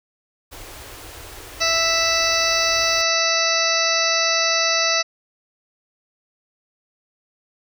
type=band-stop noise; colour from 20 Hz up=pink; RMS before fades=-38 dBFS; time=0.51-3.03 s; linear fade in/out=20 ms; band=120 to 280 Hz; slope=48 dB/octave
type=harmonic tone; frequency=659.3 Hz; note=E5; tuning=in tune; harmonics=1 / 2 / 3 / 4 / 6 / 7 / 8 / 9; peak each=-25 / -25 / -25 / -25 / -25 / -25 / -25 / -25 dBFS; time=1.6-5.03 s; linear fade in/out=20 ms
effects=none